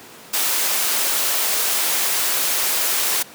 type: high-pass noise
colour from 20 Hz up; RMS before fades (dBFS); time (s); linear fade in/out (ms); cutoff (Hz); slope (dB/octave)
white; -20; 0.33-3.23; 10; 370; 12
effects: pink hiss -41 dBFS RMS until 3.34 s + high-pass 200 Hz 12 dB/octave